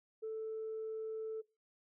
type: tone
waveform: sine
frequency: 440.4 Hz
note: A4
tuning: 2 cents sharp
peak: -37 dBFS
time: 0.22-1.42 s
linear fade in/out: 20 ms
effects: noise-tail reverb RT60 0.3 s tail -22 dB re dry + tanh soft clip ceiling -35 dBFS